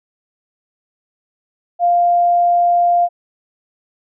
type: tone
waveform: sine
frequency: 698.5 Hz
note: F5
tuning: in tune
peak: -10 dBFS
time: 1.79-3.09 s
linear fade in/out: 50 ms
effects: none